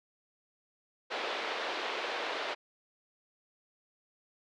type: band-pass noise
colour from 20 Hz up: pink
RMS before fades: -36 dBFS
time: 1.1-2.55 s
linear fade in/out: 20 ms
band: 410 to 4000 Hz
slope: 24 dB/octave
effects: none